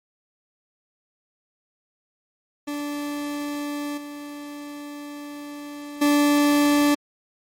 40% pulse tone with level steps, 291.1 Hz, D4, 15 cents flat, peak -26 / -33 / -15 dBFS, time 2.67-6.95 s, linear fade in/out 10 ms, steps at 3.97 / 6.01 s, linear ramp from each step 10 ms, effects MP3 64 kbps

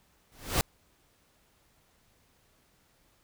pink noise with exponential growth, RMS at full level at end -22 dBFS, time 0.32-0.61 s, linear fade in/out 0 ms, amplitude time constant 62 ms, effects pink hiss -67 dBFS RMS until 3.23 s

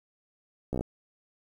slowing click train, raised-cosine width 2 ms, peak -18 dBFS, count 6, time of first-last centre 0.73-0.81 s, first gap 15 ms, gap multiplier 1.03, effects 9-bit

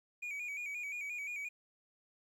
triangle tone with vibrato, 2355 Hz, D7, 4 cents sharp, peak -37 dBFS, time 0.22-1.49 s, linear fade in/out 10 ms, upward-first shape square, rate 5.7 Hz, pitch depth 61 cents each way, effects 12-bit

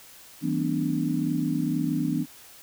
sine tone cluster, 161.9 / 190.5 / 228.9 / 253.3 / 295.2 Hz, E3 / G3 / A#3 / B3 / D4, -31 / -49 / -31 / +44 / +9 cents, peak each -29 / -34 / -34 / -28 / -28 dBFS, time 0.41-2.26 s, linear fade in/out 50 ms, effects white hiss -49 dBFS RMS until 2.62 s

